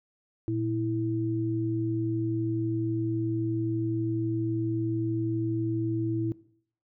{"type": "tone pair together", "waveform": "sine", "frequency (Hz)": [115.9, 327.8], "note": ["A#2", "E4"], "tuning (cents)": [-10, -10], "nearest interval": "octave + tritone", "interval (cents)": 1800, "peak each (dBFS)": [-30, -28], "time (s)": [0.48, 6.32], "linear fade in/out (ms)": 0, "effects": ["noise-tail reverb RT60 0.6 s tail -19 dB re dry"]}